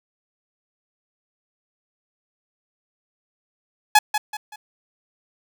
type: tone with echo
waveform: sawtooth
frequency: 846 Hz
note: G#5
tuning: 32 cents sharp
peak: -6 dBFS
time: 3.95-3.99 s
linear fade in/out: 5 ms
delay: 190 ms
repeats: 3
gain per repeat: -9 dB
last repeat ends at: 4.56 s
effects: none